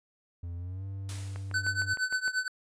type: tone with pitch glide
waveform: triangle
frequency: 86.2 to 97.32 Hz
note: F2 to G2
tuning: -22 to -12 cents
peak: -33 dBFS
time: 0.43-1.94 s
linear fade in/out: 5 ms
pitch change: +210 cents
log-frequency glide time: 0.56-0.85 s
type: noise with exponential decay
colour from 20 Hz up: white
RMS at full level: -41 dBFS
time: 1.09-1.88 s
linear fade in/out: 1 ms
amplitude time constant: 170 ms
type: click train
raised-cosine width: 0.5 ms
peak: -28 dBFS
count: 7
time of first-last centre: 1.36-2.279 s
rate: 6.53 Hz
type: tone with tremolo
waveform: square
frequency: 1512 Hz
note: F#6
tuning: 37 cents sharp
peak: -25 dBFS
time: 1.54-2.48 s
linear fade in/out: 2 ms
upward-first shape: triangle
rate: 8.6 Hz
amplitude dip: 95%
effects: resampled to 22050 Hz